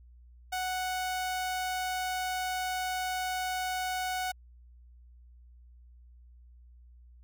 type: tone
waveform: sawtooth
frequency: 740 Hz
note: F#5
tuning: in tune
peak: -27 dBFS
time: 0.52-4.32 s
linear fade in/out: 10 ms
effects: added 60 Hz sine -52 dBFS peak until 7.23 s